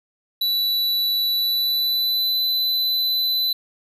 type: tone with pitch glide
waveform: square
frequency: 3951 to 4008 Hz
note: B7 to B7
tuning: 0 to +25 cents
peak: -19 dBFS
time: 0.41-3.53 s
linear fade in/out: 5 ms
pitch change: +25 cents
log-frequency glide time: 1.31-2.39 s
effects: none